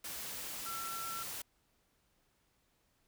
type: tone in noise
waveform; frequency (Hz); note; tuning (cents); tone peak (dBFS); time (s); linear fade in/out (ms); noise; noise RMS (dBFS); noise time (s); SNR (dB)
sine; 1348; E6; +38; -41; 0.66-1.23; 5; white; -43; 0.04-1.42; -1
effects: pink hiss -75 dBFS RMS until 3.07 s